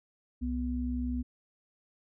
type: tone pair together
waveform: sine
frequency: 65.4 / 246.9 Hz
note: C2 / B3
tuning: 0 / 0 cents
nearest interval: octave + major seventh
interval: 2300 cents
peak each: -33 / -32 dBFS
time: 0.41-1.23 s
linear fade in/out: 20 ms
effects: none